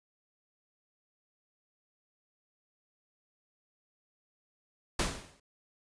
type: noise with exponential decay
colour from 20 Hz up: pink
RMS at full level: -27 dBFS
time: 4.99-5.4 s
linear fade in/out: 5 ms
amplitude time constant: 89 ms
effects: resampled to 22050 Hz